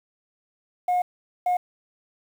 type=tone bursts at uneven times; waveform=sine; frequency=720 Hz; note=F#5; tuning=47 cents flat; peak=-17 dBFS; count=2; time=0.88-1.02 / 1.46-1.57 s; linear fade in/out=5 ms; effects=tanh soft clip ceiling -18 dBFS + 8-bit